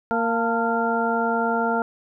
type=harmonic tone with a mistuned harmonic; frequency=231.2 Hz; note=A#3; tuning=14 cents flat; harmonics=1 / 2 / 3 / 4 / 6; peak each=-26 / -26 / -26 / -26 / -26 dBFS; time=0.11-1.82 s; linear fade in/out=0 ms; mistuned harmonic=4; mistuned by=-52 cents; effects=none